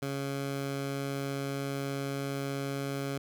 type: tone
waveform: 15% pulse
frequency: 138.59 Hz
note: C#3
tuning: in tune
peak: -26 dBFS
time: 0.02-3.18 s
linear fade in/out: 5 ms
effects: none